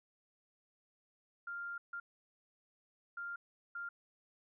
sine tone bursts at uneven times, 1396.9 Hz, F6, in tune, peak -40 dBFS, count 4, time 1.47-1.78 / 1.93-2 / 3.17-3.36 / 3.75-3.89 s, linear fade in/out 5 ms, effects none

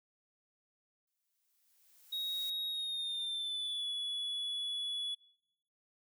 blue noise with exponential growth, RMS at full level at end -49 dBFS, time 1.07-2.5 s, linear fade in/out 5 ms, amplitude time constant 310 ms
triangle tone with pitch glide, 3777 to 3404 Hz, A#7 to G#7, +22 to +42 cents, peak -34 dBFS, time 2.12-5.15 s, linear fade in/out 10 ms, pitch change -180 cents, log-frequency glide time 2.68-3.88 s
effects noise-tail reverb RT60 0.8 s tail -23 dB re dry

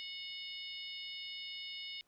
harmonic tone, 731 Hz, F#5, 21 cents flat, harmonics 3 / 4 / 5 / 6 / 7, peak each -49 / -46 / -48 / -55 / -51 dBFS, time 0-2.01 s, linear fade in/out 0 ms, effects pink hiss -75 dBFS RMS until 2.07 s

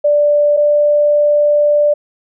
sine tone pair in turn, 587.3 / 589.5 Hz, D5 / D5, 0 / +6 cents, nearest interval unison, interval 6 cents, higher second, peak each -8 dBFS, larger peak neither, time 0.04-0.57 / 0.57-1.94 s, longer second, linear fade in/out 10 ms, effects none

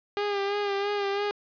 sawtooth tone with vibrato, 403.9 Hz, G#4, 48 cents flat, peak -22 dBFS, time 0.17-1.31 s, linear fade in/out 0 ms, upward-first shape sine, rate 3 Hz, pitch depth 36 cents each way, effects resampled to 11025 Hz + 8-bit

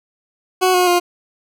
20% pulse tone with pitch steps, 370 / 361.3 / 352.9 Hz, F#4 / F#4 / F4, 0 / -41 / +18 cents, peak -7 dBFS, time 0.61-1 s, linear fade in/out 20 ms, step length 130 ms, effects none

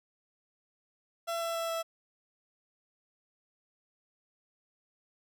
30% pulse tone with pitch steps, 673 / 668.7 / 664.5 / 660.3 Hz, E5 / E5 / E5 / E5, +36 / +25 / +14 / +3 cents, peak -29 dBFS, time 1.27-1.83 s, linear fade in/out 20 ms, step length 140 ms, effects none

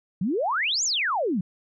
sine exponential two-way sweep, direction up then down, 164.81 to 7400 to 164.81 Hz, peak -22 dBFS, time 0.21-1.41 s, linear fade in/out 5 ms, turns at 0.84 s, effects none

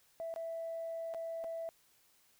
sine tone with dropouts, 660 Hz, E5, 2 cents sharp, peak -37 dBFS, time 0.2-1.69 s, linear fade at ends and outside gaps 0 ms, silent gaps 0.34-0.361 / 1.139-1.146 / 1.44-1.444 s, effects tanh soft clip ceiling -33 dBFS + white hiss -69 dBFS RMS until 2.39 s

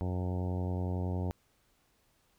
harmonic tone, 90.8 Hz, F#2, 32 cents flat, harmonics 1 / 2 / 3 / 4 / 5 / 6 / 7 / 8 / 9 / 10, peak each -32 / -38 / -42 / -44 / -46 / -48 / -49 / -50 / -51 / -52 dBFS, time 0.01-1.31 s, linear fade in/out 0 ms, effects pink hiss -71 dBFS RMS until 2.38 s

